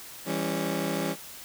20% pulse chord, C# diminished, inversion first, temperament just, 166.31 / 199.57 / 277.2 Hz, E3 / G3 / C#4, +16 / +31 / 0 cents, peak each -27 dBFS, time 0.25-1.16 s, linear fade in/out 50 ms, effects white hiss -44 dBFS RMS until 1.44 s

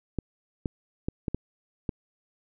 clicks, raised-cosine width 3 ms, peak -15 dBFS, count 6, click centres 0.187 / 0.658 / 1.085 / 1.282 / 1.346 / 1.892 s, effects none

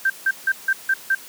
sine tone bursts, 1568 Hz, G6, in tune, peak -15 dBFS, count 6, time 0.05-1.15 s, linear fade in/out 5 ms, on 50 ms, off 160 ms, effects white hiss -41 dBFS RMS until 1.28 s + high-pass 150 Hz 12 dB/octave

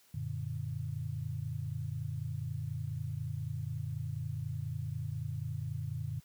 sine chord, Gb augmented, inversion none, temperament equal, 92.5 / 116.54 / 146.83 Hz, Gb2 / Bb2 / D3, 0 / 0 / 0 cents, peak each -40 / -38 / -39 dBFS, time 0.14-6.2 s, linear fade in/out 5 ms, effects white hiss -65 dBFS RMS until 6.24 s + high-pass 60 Hz 12 dB/octave

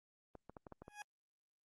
clicks, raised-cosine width 1 ms, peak -36 dBFS, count 7, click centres 0.353 / 0.496 / 0.568 / 0.668 / 0.723 / 0.82 / 0.881 s
20% pulse tone with exponential growth, 831 Hz, G#5, 1 cent sharp, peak -38 dBFS, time 0.83-1.02 s, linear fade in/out 1 ms, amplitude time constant 41 ms
effects Opus 32 kbps

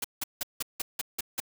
white noise bursts, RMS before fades -31 dBFS, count 8, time 0.02-1.402 s, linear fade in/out 5 ms, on 24 ms, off 170 ms, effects none

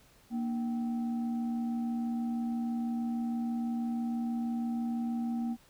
sine tone with frequency modulation, 234.4 Hz, A#3, 10 cents sharp, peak -30 dBFS, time 0.3-5.57 s, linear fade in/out 50 ms, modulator 535 Hz, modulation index 0.35, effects pink hiss -62 dBFS RMS until 5.69 s

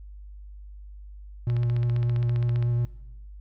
triangle tone with vibrato, 119.6 Hz, A#2, 45 cents sharp, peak -20 dBFS, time 1.47-2.85 s, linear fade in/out 0 ms, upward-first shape triangle, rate 8.4 Hz, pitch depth 15 cents each way
click train, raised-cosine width 0.3 ms, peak -25 dBFS, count 18, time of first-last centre 1.5-2.626 s, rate 15.1 Hz
effects noise-tail reverb RT60 0.9 s tail -19 dB re dry + added 50 Hz sine -40 dBFS peak until 3.4 s

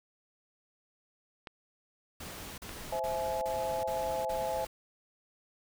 clicks, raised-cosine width 0.3 ms, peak -26 dBFS, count 2, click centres 1.472 / 2.693 s
pink noise bursts, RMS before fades -44 dBFS, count 6, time 2.2-4.67 s, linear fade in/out 5 ms, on 380 ms, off 38 ms
sine chord, C augmented, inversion none, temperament equal with one note detuned, 523.3 / 659.3 / 847.6 Hz, C5 / E5 / G#5, 0 / 0 / +35 cents, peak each -35 dBFS, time 2.92-4.65 s, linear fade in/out 5 ms
effects none

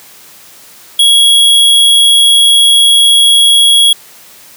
square tone, 3322 Hz, G#7, in tune, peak -4 dBFS, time 0.99-3.93 s, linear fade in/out 5 ms, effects white hiss -37 dBFS RMS until 4.56 s + high-pass 100 Hz 12 dB/octave

